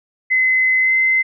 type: tone with pitch glide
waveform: sine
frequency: 2041 to 2061 Hz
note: C7 to C7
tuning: -44 to -27 cents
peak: -12 dBFS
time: 0.3-1.23 s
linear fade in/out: 20 ms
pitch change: +17 cents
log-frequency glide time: 0.81-0.92 s
effects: none